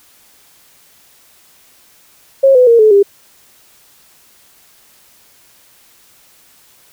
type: tone with pitch steps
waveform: sine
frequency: 541 / 501.9 / 465.6 / 431.9 / 400.6 Hz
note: C#5 / B4 / A#4 / A4 / G4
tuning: -42 / +28 / -2 / -32 / +38 cents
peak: -4 dBFS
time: 2.43-3.03 s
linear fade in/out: 10 ms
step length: 120 ms
effects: white hiss -48 dBFS RMS until 6.92 s